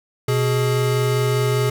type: tone pair together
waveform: square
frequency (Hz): 124.78 / 419.3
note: B2 / G#4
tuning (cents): +18 / +17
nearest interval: octave + major sixth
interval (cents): 2099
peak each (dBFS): -19 / -22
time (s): 0.28-1.7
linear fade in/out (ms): 5
effects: none